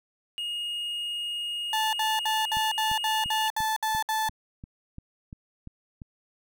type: tone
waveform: triangle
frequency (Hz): 2862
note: F7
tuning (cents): +42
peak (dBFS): -28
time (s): 0.38-3.48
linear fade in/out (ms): 0
type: tone bursts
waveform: 35% pulse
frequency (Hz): 874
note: A5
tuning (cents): -12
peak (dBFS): -23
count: 10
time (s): 1.73-4.288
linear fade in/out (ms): 2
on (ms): 200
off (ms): 62
type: click train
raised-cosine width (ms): 5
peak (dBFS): -28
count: 11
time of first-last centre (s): 2.57-6.018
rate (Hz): 2.9
effects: none